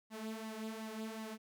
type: tone with flanger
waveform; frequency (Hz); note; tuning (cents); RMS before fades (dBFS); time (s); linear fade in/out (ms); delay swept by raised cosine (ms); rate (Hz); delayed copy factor
sawtooth; 220; A3; 0; -44; 0.1-1.38; 50; 1 to 4.3; 2.7; +0.6
effects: none